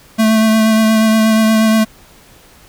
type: tone with vibrato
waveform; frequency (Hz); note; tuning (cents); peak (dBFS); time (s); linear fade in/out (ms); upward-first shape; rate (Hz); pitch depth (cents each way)
square; 220; A3; 0; -9; 0.18-1.85; 20; triangle; 8.4; 21
effects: pink hiss -44 dBFS RMS until 2.68 s